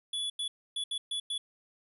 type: tone bursts at uneven times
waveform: square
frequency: 3421 Hz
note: A7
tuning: 49 cents flat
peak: -32 dBFS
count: 6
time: 0.13-0.3 / 0.39-0.48 / 0.76-0.84 / 0.91-0.98 / 1.11-1.2 / 1.3-1.38 s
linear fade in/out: 5 ms
effects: resampled to 32000 Hz